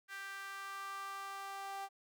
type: tone with high-pass filter sweep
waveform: sawtooth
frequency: 393 Hz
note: G4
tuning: 4 cents sharp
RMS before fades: -45 dBFS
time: 0.08-1.89 s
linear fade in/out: 50 ms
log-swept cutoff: 1600 to 830 Hz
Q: 3.9
effects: none